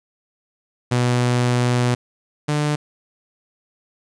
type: tone pair in turn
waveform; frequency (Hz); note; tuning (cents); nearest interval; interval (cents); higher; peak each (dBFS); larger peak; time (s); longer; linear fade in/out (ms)
sawtooth; 122.9 / 148.84; B2 / D3; -8 / +24; minor third; 332; second; -12 / -14; first; 0.91-1.95 / 2.48-2.76; first; 10
effects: resampled to 22050 Hz + 9-bit